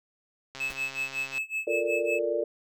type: click train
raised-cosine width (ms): 0.2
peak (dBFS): -23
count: 113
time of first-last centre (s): 0.55-1.38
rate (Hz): 135
type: tone with tremolo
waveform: triangle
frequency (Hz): 2600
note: E7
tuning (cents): -24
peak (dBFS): -25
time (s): 0.6-2.19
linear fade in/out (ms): 2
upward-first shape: sine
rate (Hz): 5.4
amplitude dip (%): 95
type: noise with exponential decay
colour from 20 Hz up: pink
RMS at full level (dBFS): -38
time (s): 0.7-0.8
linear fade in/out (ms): 2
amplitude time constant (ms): 20
type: chord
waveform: sine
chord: Bb major seventh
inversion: second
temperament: equal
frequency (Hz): 349.2 / 440 / 466.2 / 587.3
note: F4 / A4 / Bb4 / D5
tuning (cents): 0 / 0 / 0 / 0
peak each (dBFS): -33 / -32 / -30 / -29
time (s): 1.67-2.44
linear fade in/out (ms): 5
effects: none